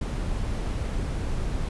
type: noise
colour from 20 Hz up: brown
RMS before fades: -28 dBFS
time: 0.01-1.69 s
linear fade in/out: 5 ms
effects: resampled to 24000 Hz